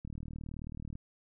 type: click train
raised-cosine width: 5 ms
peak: -30 dBFS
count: 36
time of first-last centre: 0.05-0.954 s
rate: 38.7 Hz
effects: none